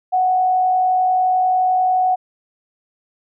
sine tone with frequency modulation, 740 Hz, F#5, in tune, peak -13 dBFS, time 0.12-2.16 s, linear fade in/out 20 ms, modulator 51.4 Hz, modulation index 0.22, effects none

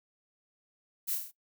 violet noise with echo, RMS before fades -33 dBFS, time 1.07-1.16 s, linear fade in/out 20 ms, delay 26 ms, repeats 6, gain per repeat -3 dB, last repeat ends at 1.316 s, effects noise-tail reverb RT60 0.1 s tail -17 dB re dry

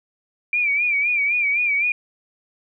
sine tone with vibrato, 2349 Hz, D7, in tune, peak -17 dBFS, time 0.53-1.92 s, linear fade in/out 2 ms, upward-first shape sine, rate 3.9 Hz, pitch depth 84 cents each way, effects none

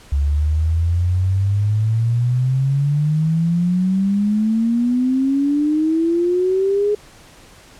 sine exponential sweep, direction up, 69.3 to 420 Hz, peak -14 dBFS, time 0.12-6.95 s, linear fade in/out 5 ms, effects pink hiss -45 dBFS RMS until 7.79 s + low-pass 10000 Hz 12 dB/octave

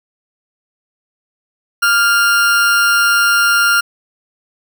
40% pulse tone with amplitude modulation, 1400 Hz, F6, 4 cents sharp, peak -7 dBFS, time 1.82-3.81 s, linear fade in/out 10 ms, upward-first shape sine, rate 218 Hz, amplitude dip 40%, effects none

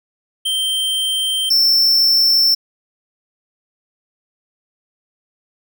square tone pair in turn, 3136 / 5377 Hz, G7 / E8, 0 / +33 cents, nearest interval major sixth, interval 933 cents, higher second, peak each -17 / -11 dBFS, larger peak second, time 0.45-1.5 / 1.5-2.55 s, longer neither, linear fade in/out 10 ms, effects none

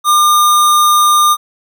sine tone with sample-and-hold, 1201 Hz, D6, 38 cents sharp, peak -6 dBFS, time 0.04-1.37 s, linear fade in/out 50 ms, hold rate 4900 Hz, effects none

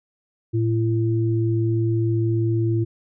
sine tone pair together, 113.12 / 337.9 Hz, A2 / E4, +48 / +43 cents, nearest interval octave + perfect fifth, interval 1895 cents, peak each -19 / -23 dBFS, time 0.53-2.85 s, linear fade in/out 20 ms, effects none

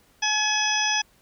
harmonic tone with a mistuned harmonic, 850 Hz, G#5, 40 cents sharp, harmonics 1 / 2 / 3 / 4 / 6 / 7, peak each -28 / -28 / -28 / -28 / -28 / -28 dBFS, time 0.22-1.02 s, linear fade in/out 10 ms, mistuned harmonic 4, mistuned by -26 cents, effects pink hiss -60 dBFS RMS until 1.21 s

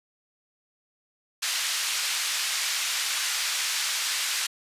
white band-pass noise, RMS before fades -28 dBFS, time 1.42-4.47 s, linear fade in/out 10 ms, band 1500 to 6400 Hz, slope 12 dB/octave, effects resampled to 32000 Hz

